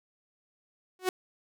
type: tone with exponential growth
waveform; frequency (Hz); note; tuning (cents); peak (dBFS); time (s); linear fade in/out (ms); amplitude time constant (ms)
sawtooth; 370; F#4; 0; -18; 0.99-1.09; 2; 21
effects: none